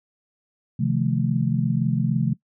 sine chord, F dominant seventh, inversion second, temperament just, 130.96 / 157.15 / 174.61 / 218.3 Hz, C3 / Eb3 / F3 / A3, +2 / +18 / 0 / -13 cents, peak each -23 / -25 / -26 / -25 dBFS, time 0.79-2.34 s, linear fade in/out 10 ms, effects noise-tail reverb RT60 0.1 s tail -20 dB re dry

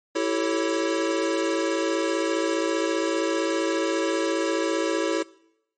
square chord, A dominant seventh, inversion second, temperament equal with one note detuned, 329.6 / 384.6 / 440 / 554.4 Hz, E4 / G4 / A4 / C#5, 0 / -33 / 0 / 0 cents, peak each -27 / -30 / -30 / -29 dBFS, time 0.15-5.23 s, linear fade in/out 10 ms, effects noise-tail reverb RT60 0.8 s tail -22 dB re dry + MP3 32 kbps

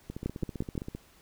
two click trains, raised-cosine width 3 ms, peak -24 / -17 dBFS, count 14 / 4, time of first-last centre 0.1-0.95 / 0.26-0.778 s, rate 15.3 / 5.79 Hz, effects pink hiss -60 dBFS RMS until 1.21 s

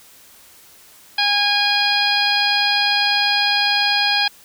harmonic tone with a mistuned harmonic, 819 Hz, G#5, 24 cents flat, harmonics 1 / 2 / 3 / 4 / 5 / 6, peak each -22 / -22 / -22 / -22 / -22 / -22 dBFS, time 1.18-4.28 s, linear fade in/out 5 ms, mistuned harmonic 5, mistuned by +25 cents, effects white hiss -47 dBFS RMS until 4.44 s

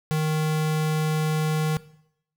square tone, 155.4 Hz, D#3, 2 cents flat, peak -22 dBFS, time 0.11-1.77 s, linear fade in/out 0 ms, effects noise-tail reverb RT60 0.7 s tail -18 dB re dry

